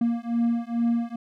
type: beating tone pair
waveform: triangle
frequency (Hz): 233.1 / 235.4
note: A#3 / A#3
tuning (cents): 0 / +17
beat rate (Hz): 2.3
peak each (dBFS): -23 / -23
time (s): 0.01-1.16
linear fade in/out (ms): 5
effects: none